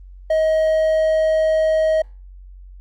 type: tone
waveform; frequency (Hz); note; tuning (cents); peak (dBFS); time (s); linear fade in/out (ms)
triangle; 632; D#5; +27; -12; 0.3-2.02; 5
effects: added 46 Hz sine -37 dBFS peak until 2.8 s + Opus 32 kbps